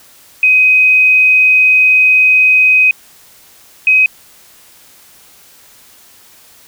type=tone pair in turn; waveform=sine; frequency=2516 / 2526 Hz; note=D#7 / D#7; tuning=+19 / +26 cents; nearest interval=unison; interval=7 cents; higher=second; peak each=-5 dBFS; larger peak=neither; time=0.43-2.91 / 3.87-4.06 s; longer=first; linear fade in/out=2 ms; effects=white hiss -43 dBFS RMS until 6.67 s